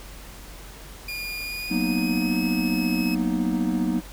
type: tone with pitch glide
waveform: 30% pulse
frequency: 2425 to 2569 Hz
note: D#7 to E7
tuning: -45 to -45 cents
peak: -27 dBFS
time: 1.08-3.15 s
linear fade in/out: 5 ms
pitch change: +100 cents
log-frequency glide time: 1.4-2.39 s
type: chord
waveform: triangle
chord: B major seventh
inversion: second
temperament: equal with one note detuned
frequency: 185 / 233.1 / 247.7 / 311.1 Hz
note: F#3 / A#3 / B3 / D#4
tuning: 0 / 0 / +5 / 0 cents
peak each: -25 dBFS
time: 1.7-4.01 s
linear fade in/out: 20 ms
effects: added 47 Hz sine -42 dBFS peak until 4.12 s + pink hiss -44 dBFS RMS until 4.12 s